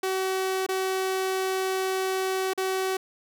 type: tone with dropouts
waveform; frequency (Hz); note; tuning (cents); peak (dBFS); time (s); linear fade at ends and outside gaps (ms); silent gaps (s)
sawtooth; 378.6; F#4; +40; -21; 0.03-2.97; 5; 0.665-0.688 / 2.535-2.576
effects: none